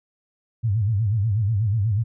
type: tone with vibrato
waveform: sine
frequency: 106 Hz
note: G#2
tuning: 36 cents sharp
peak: -18 dBFS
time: 0.63-2.04 s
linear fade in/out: 20 ms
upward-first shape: sine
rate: 8.2 Hz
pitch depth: 170 cents each way
effects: none